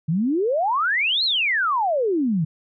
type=exponential two-way sweep; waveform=sine; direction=up then down; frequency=148.4 to 4343 to 148.4 Hz; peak=-18 dBFS; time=0.08-2.45 s; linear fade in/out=10 ms; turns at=1.24 s; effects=none